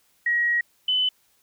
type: tone pair in turn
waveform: sine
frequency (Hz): 1900 / 3016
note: A#6 / F#7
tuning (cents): +33 / +32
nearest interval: minor sixth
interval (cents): 799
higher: second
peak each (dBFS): -19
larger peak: neither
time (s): 0.26-0.61 / 0.88-1.09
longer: first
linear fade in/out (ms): 5
effects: white hiss -64 dBFS RMS until 1.42 s